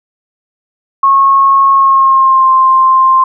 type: tone with pitch glide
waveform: sine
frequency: 1092 to 1050.5 Hz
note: C#6 to C6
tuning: -26 to +7 cents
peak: -4 dBFS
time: 1.03-3.24 s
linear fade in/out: 5 ms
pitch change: -67 cents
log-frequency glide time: 1.73-2.5 s
effects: none